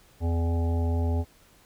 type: harmonic tone with a mistuned harmonic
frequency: 84 Hz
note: E2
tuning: 33 cents sharp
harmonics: 1 / 3 / 5 / 7 / 9 / 10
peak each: -23 / -33 / -37 / -40 / -42 / -43 dBFS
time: 0.2-1.25 s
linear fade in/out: 50 ms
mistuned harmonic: 1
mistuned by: -30 cents
effects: pink hiss -58 dBFS RMS until 1.65 s